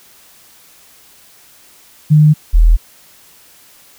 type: tone pair in turn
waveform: sine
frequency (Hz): 152 / 40.67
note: D#3 / E1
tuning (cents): -40 / -23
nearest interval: octave + major seventh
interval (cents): 2283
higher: first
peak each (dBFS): -4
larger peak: neither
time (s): 2.1-2.34 / 2.53-2.77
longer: neither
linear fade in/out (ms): 20
effects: white hiss -45 dBFS RMS until 3.98 s